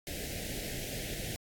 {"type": "band-stop noise", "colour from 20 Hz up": "pink", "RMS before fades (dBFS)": -39, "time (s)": [0.07, 1.36], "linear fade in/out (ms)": 0, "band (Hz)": [710, 1700], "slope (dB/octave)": 48, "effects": ["AAC 64 kbps"]}